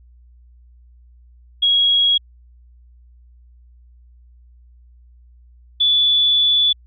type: tone pair in turn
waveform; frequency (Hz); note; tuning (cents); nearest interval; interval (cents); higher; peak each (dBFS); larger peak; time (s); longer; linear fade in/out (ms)
sine; 3310 / 3456; G#7 / A7; -6 / -32; minor second; 74; second; -12; neither; 1.62-2.18 / 5.8-6.73; second; 10
effects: added 60 Hz sine -45 dBFS peak until 6.86 s